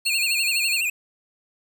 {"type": "tone with tremolo", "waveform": "35% pulse", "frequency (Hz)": 4324, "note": "C#8", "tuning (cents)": -44, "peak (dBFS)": -21, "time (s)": [0.05, 0.81], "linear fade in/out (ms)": 10, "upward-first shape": "sine", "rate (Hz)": 12, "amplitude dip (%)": 60}
{"type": "tone with vibrato", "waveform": "square", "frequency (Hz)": 2589, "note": "E7", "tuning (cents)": -32, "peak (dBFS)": -22, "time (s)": [0.06, 0.9], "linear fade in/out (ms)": 5, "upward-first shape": "sine", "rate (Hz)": 12, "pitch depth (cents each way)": 120}
{"effects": ["8-bit"]}